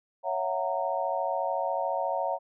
sine chord, F# dominant seventh, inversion second, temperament just, 555 / 666 / 740 / 925 Hz, C#5 / E5 / F#5 / A#5, +2 / +18 / 0 / -14 cents, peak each -32 dBFS, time 0.23-2.39 s, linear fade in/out 50 ms, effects none

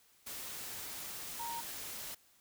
sine tone in noise, 932.3 Hz, A#5, in tune, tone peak -39 dBFS, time 1.39-1.61 s, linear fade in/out 10 ms, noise white, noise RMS -44 dBFS, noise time 0.26-2.15 s, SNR +2 dB, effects white hiss -67 dBFS RMS until 2.4 s

